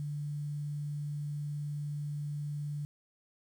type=tone with quantisation; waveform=sine; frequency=146.83 Hz; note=D3; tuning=in tune; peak=-34 dBFS; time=0-2.85 s; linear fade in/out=0 ms; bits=10; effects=none